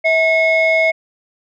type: tone pair together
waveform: sine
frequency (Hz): 647 / 2176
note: E5 / C#7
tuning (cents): -32 / -33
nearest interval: octave + major sixth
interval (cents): 2099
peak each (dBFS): -12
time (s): 0.04-0.92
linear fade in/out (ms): 20
effects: tanh soft clip ceiling -7 dBFS